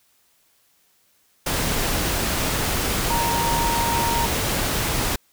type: tone in noise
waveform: sine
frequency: 932.3 Hz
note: A#5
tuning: in tune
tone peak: -22 dBFS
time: 3.1-4.26 s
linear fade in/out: 5 ms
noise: pink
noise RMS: -23 dBFS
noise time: 1.46-5.16 s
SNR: -2 dB
effects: white hiss -62 dBFS RMS until 5.32 s